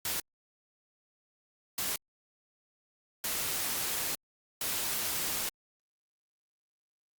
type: noise bursts at uneven times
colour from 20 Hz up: white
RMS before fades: -33 dBFS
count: 4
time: 0.05-0.2 / 1.78-1.96 / 3.24-4.15 / 4.61-5.49 s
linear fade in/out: 2 ms
effects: Opus 48 kbps